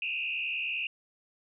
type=tone with frequency modulation; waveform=sine; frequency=2637 Hz; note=E7; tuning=in tune; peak=-30 dBFS; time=0.02-0.87 s; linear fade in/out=2 ms; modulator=69.7 Hz; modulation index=2.7; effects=none